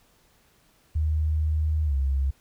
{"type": "tone with pitch glide", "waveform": "sine", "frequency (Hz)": [77.4, 67.77], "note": ["D#2", "C#2"], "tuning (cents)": [-9, -39], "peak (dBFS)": -21, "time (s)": [0.95, 2.31], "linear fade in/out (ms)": 10, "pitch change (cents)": -230, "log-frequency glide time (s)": [1.85, 1.95], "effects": ["pink hiss -62 dBFS RMS until 2.4 s"]}